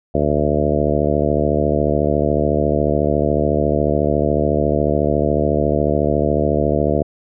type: harmonic tone with a mistuned harmonic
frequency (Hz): 74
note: D2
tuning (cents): +14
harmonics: 1 / 2 / 3 / 4 / 5 / 6 / 7 / 8 / 9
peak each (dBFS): -23 / -23 / -23 / -23 / -23 / -23 / -23 / -23 / -23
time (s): 0.14-7.03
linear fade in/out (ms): 10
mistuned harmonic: 1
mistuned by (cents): +24
effects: none